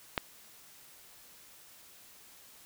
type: click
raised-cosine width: 0.3 ms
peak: -12 dBFS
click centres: 0.178 s
effects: white hiss -56 dBFS RMS until 2.65 s